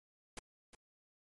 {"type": "noise with echo", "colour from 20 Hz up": "pink", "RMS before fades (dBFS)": -44, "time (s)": [0.37, 0.39], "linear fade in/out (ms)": 2, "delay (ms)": 360, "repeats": 1, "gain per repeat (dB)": -12, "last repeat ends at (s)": 0.75, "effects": ["MP3 48 kbps"]}